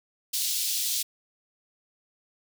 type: high-pass noise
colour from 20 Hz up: pink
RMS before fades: -28 dBFS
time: 0.33-1.03 s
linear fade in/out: 10 ms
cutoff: 3600 Hz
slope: 24 dB/octave
effects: none